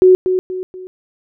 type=tone with echo; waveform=sine; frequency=370 Hz; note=F#4; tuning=in tune; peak=-4 dBFS; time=0.02-0.15 s; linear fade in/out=0 ms; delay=240 ms; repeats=3; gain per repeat=-8 dB; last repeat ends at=0.87 s; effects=none